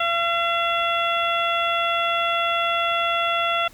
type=harmonic tone; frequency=680 Hz; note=F5; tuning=46 cents flat; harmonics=1 / 2 / 3 / 4 / 5; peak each=-25 / -23 / -30 / -27 / -28 dBFS; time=0-3.68 s; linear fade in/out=5 ms; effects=pink hiss -50 dBFS RMS until 3.73 s